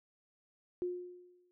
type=tone with exponential decay; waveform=sine; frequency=357.6 Hz; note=F4; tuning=41 cents sharp; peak=-31 dBFS; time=0.82-1.51 s; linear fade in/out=0 ms; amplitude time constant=150 ms; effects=none